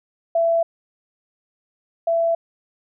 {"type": "tone pair in turn", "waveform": "sine", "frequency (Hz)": [668, 668], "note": ["E5", "E5"], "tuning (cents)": [23, 23], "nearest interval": "unison", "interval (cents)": 0, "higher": "neither", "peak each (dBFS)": [-15, -16], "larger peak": "first", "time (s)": [[0.35, 0.63], [2.07, 2.35]], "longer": "neither", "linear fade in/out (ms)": 5, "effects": []}